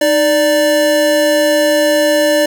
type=tone pair together; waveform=square; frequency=309 / 587.3 Hz; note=D#4 / D5; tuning=-12 / 0 cents; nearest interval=major seventh; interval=1112 cents; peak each=-17 / -11 dBFS; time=0.01-2.46 s; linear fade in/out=5 ms; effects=none